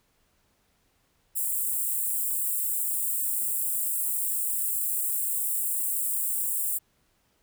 white high-pass noise, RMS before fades -28 dBFS, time 1.35-6.79 s, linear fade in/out 20 ms, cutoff 7600 Hz, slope 96 dB/octave, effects pink hiss -69 dBFS RMS until 7.42 s

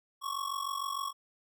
square ring-modulated tone, 1108.7 Hz, C#6, in tune, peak -31 dBFS, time 0.21-1.13 s, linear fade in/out 50 ms, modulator 23.3 Hz, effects none

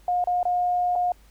sine tone with dropouts, 715 Hz, F5, 41 cents sharp, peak -20 dBFS, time 0.08-1.12 s, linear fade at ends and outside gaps 2 ms, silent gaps 0.241-0.272 / 0.43-0.453 / 0.955-0.959 s, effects added 50 Hz sine -51 dBFS peak until 1.3 s + pink hiss -59 dBFS RMS until 1.3 s

